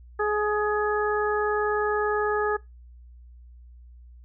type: harmonic tone with a mistuned harmonic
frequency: 420.9 Hz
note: G#4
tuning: 23 cents sharp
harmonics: 1 / 2 / 3 / 4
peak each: -24 / -30 / -29 / -30 dBFS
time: 0.19-2.57 s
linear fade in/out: 10 ms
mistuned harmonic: 3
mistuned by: -17 cents
effects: noise-tail reverb RT60 0.2 s tail -23 dB re dry + added 60 Hz sine -45 dBFS peak until 4.24 s